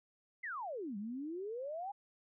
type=exponential two-way sweep; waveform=sine; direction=down then up; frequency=2118 to 194.7 to 828 Hz; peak=-39 dBFS; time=0.43-1.92 s; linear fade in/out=10 ms; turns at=0.97 s; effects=none